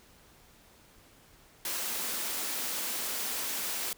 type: high-pass noise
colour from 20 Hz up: white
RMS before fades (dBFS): -34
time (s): 1.65-3.93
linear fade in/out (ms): 2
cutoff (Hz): 190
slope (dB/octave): 96
effects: pink hiss -59 dBFS RMS until 3.97 s